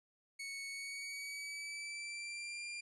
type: tone with pitch glide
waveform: sawtooth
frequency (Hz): 2217 to 2390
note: C#7 to D7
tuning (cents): 0 to +30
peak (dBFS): -39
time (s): 0.39-2.81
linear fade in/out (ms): 10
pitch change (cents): +130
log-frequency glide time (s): 0.69-2.65
effects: resampled to 24000 Hz